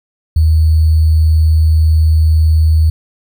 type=tone with sample-and-hold; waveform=sine; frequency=79.1 Hz; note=D#2; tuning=29 cents sharp; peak=-6 dBFS; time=0.36-2.9 s; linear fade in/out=5 ms; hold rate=4410 Hz; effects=none